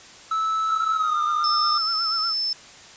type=tone with pitch glide; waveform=triangle; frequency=1308 to 1213.4 Hz; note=E6 to D#6; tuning=-14 to -44 cents; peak=-19 dBFS; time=0.31-1.78 s; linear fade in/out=5 ms; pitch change=-130 cents; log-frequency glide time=0.92-1.18 s
type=tone with vibrato; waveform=sine; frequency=1318.5 Hz; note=E6; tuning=in tune; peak=-27 dBFS; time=0.67-2.34 s; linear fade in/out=50 ms; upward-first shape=sine; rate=8.3 Hz; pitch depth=79 cents each way
type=tone; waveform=sine; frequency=5274 Hz; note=E8; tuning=in tune; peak=-22 dBFS; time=1.44-2.53 s; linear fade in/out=2 ms
effects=white hiss -45 dBFS RMS until 2.96 s + resampled to 16000 Hz